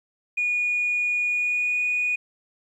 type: tone with pitch glide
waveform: sine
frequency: 2450 to 2466 Hz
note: D#7 to D#7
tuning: -27 to -16 cents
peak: -20 dBFS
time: 0.37-2.16 s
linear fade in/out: 10 ms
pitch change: +11 cents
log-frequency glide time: 1.3-1.83 s
effects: tanh soft clip ceiling -17 dBFS + 10-bit